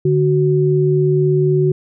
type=tone pair together; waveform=sine; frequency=147.3 / 371.2 Hz; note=D3 / F#4; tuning=+6 / +6 cents; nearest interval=octave + major third; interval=1600 cents; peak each=-14 dBFS; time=0.05-1.72 s; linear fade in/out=5 ms; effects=none